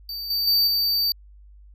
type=tone with level steps; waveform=square; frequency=4615 Hz; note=D8; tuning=31 cents flat; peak=-30 / -22 / -17 / -20 dBFS; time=0.09-1.12 s; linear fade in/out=2 ms; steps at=0.3 / 0.47 / 0.67 s; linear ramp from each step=5 ms; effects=added 50 Hz sine -45 dBFS peak until 1.74 s